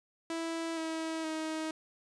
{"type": "tone with pitch steps", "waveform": "sawtooth", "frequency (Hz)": [329.2, 322.4, 315.8], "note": ["E4", "E4", "D#4"], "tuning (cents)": [-2, -38, 26], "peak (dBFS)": -30, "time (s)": [0.3, 1.71], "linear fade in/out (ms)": 2, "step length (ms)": 470, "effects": ["resampled to 22050 Hz"]}